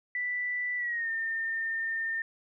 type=tone with pitch glide; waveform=sine; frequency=1975.5 to 1811.5 Hz; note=B6 to A6; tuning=0 to +50 cents; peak=-29 dBFS; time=0.15-2.22 s; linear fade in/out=2 ms; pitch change=-150 cents; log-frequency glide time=0.77-1.1 s; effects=none